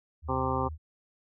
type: tone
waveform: sine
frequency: 77.78 Hz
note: D#2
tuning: in tune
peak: -35 dBFS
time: 0.22-0.78 s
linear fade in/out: 50 ms
type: harmonic tone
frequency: 130.81 Hz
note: C3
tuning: in tune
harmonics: 1 / 2 / 3 / 4 / 6 / 7 / 8 / 9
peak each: -35 / -35 / -35 / -35 / -35 / -35 / -35 / -35 dBFS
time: 0.28-0.69 s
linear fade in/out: 20 ms
effects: none